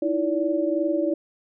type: tone cluster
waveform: sine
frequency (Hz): 313.7 / 336.3 / 575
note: D#4 / E4 / D5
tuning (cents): +14 / +35 / -37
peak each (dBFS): -25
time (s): 0.02-1.14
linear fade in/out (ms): 5
effects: none